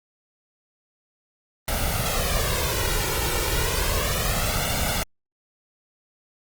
pink noise with flanger, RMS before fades -24 dBFS, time 1.68-5.03 s, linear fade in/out 0 ms, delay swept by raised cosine 1.4 to 2.18 ms, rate 0.32 Hz, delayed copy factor +0.7, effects Opus 24 kbps

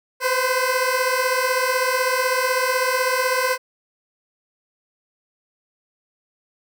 15% pulse beating tone pair, 504 / 520 Hz, B4 / C5, +35 / -11 cents, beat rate 16 Hz, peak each -15 dBFS, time 0.2-3.58 s, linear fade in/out 50 ms, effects none

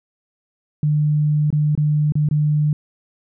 sine tone with dropouts, 150 Hz, D3, 37 cents sharp, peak -14 dBFS, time 0.83-2.73 s, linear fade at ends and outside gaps 2 ms, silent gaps 1.504-1.527 / 1.752-1.776 / 2.122-2.154 / 2.288-2.311 s, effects none

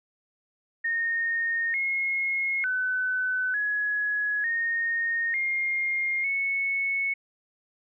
sine tone with pitch steps, 1843 / 2160 / 1508 / 1681 / 1848 / 2125 / 2205 Hz, A#6 / C#7 / F#6 / G#6 / A#6 / C7 / C#7, -20 / -45 / +32 / +20 / -16 / +26 / -10 cents, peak -24 dBFS, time 0.84-7.14 s, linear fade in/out 10 ms, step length 900 ms, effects none

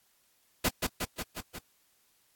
pink noise with echo, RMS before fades -26 dBFS, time 0.64-0.69 s, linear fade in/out 10 ms, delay 180 ms, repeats 5, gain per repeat -3 dB, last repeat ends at 1.59 s, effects white hiss -69 dBFS RMS until 2.35 s + AAC 64 kbps

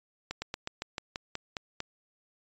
slowing click train, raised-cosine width 0.2 ms, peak -17 dBFS, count 10, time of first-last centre 0.31-1.804 s, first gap 110 ms, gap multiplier 1.1, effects resampled to 16000 Hz

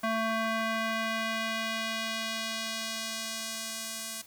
square tone with band-pass filter sweep, 223.3 Hz, A3, 26 cents sharp, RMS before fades -33 dBFS, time 0.03-4.22 s, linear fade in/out 10 ms, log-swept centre 1200 to 9100 Hz, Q 0.86, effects white hiss -54 dBFS RMS until 4.26 s

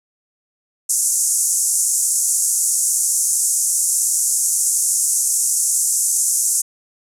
pink band-pass noise, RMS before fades -18 dBFS, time 0.89-6.62 s, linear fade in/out 10 ms, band 6400 to 11000 Hz, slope 48 dB/octave, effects none

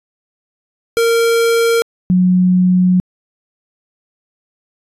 square / sine tone pair in turn, 462 / 182.24 Hz, A#4 / F#3, -16 / -26 cents, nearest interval octave + major third, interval 1610 cents, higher first, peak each -11 / -8 dBFS, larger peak second, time 0.97-1.82 / 2.1-3 s, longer second, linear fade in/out 0 ms, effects resampled to 32000 Hz

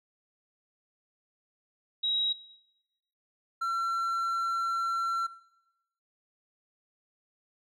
sine / triangle tone pair in turn, 3833 / 1355.2 Hz, A#7 / E6, +47 / +48 cents, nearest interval octave + tritone, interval 1799 cents, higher first, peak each -26 dBFS, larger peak neither, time 2.03-2.33 / 3.61-5.27 s, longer second, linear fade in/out 10 ms, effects noise-tail reverb RT60 1.0 s tail -20 dB re dry

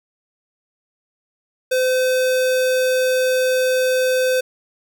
square tone, 512 Hz, C5, 38 cents flat, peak -16 dBFS, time 1.71-4.41 s, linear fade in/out 10 ms, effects none

